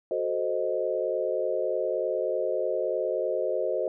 sine chord, F# diminished seventh, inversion none, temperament equal, 370 / 440 / 523.3 / 622.3 Hz, F#4 / A4 / C5 / Eb5, 0 / 0 / 0 / 0 cents, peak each -32 / -32 / -29 / -30 dBFS, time 0.11-3.88 s, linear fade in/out 2 ms, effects none

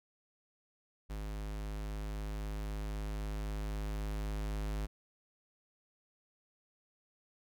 square tone with level ramp, 51.91 Hz, G#1, in tune, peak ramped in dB -39 to -35 dBFS, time 1.09-4.87 s, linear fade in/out 20 ms, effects none

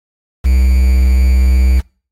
triangle tone with quantisation, 64 Hz, C2, 38 cents flat, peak -5 dBFS, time 0.44-1.81 s, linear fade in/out 20 ms, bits 5, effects noise-tail reverb RT60 0.4 s tail -25 dB re dry + AAC 48 kbps

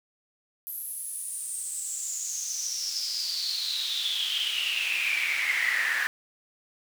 brown noise with high-pass filter sweep, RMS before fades -30 dBFS, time 0.67-6.07 s, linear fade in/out 0 ms, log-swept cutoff 12000 to 1700 Hz, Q 9.4, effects none

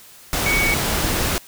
sine tone in noise, 2240 Hz, C#7, 18 cents sharp, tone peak -18 dBFS, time 0.46-0.74 s, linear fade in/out 0 ms, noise pink, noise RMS -21 dBFS, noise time 0.33-1.38 s, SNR 0 dB, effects white hiss -45 dBFS RMS until 1.47 s

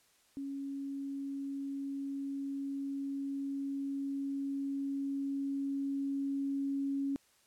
sine tone with level ramp, 276.6 Hz, C#4, 4 cents flat, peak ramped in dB -37 to -31 dBFS, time 0.37-7.16 s, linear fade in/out 0 ms, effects white hiss -68 dBFS RMS until 7.46 s + low-pass 11000 Hz 12 dB/octave

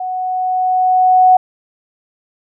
sine tone with level ramp, 740 Hz, F#5, in tune, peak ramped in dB -19 to -4 dBFS, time 0-1.37 s, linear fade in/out 5 ms, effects none

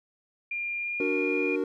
sine tone with pitch glide, 2400 to 2424 Hz, D7 to D#7, +37 to -46 cents, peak -29 dBFS, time 0.51-1.56 s, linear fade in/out 5 ms, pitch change +17 cents, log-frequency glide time 0.79-1.03 s
triangle chord, D augmented, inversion none, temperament equal, 293.7 / 370 / 466.2 Hz, D4 / F#4 / A#4, 0 / 0 / 0 cents, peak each -28 dBFS, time 1-1.64 s, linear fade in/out 2 ms
effects none

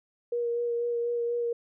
sine tone with vibrato, 474.1 Hz, A#4, 29 cents sharp, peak -26 dBFS, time 0.32-1.53 s, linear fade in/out 5 ms, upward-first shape sine, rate 4.1 Hz, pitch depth 15 cents each way, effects none

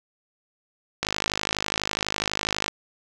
click train, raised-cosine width 0.2 ms, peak -6 dBFS, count 87, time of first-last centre 1.03-2.681 s, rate 52.1 Hz, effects none

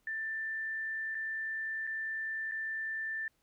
sine tone with dropouts, 1775 Hz, A6, 15 cents sharp, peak -34 dBFS, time 0.07-3.28 s, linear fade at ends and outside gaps 2 ms, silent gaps 1.147-1.151 / 1.869-1.873 / 2.513-2.519 s, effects pink hiss -75 dBFS RMS until 3.42 s

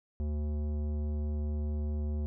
triangle tone with tanh clipping, 74.6 Hz, D2, 28 cents sharp, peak -32 dBFS, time 0.2-2.26 s, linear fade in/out 0 ms, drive 18 dB, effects none

